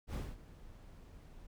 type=noise with ADSR envelope; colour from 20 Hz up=brown; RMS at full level=-37 dBFS; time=0.07-1.47 s; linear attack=70 ms; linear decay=220 ms; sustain=-17 dB; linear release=9 ms; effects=none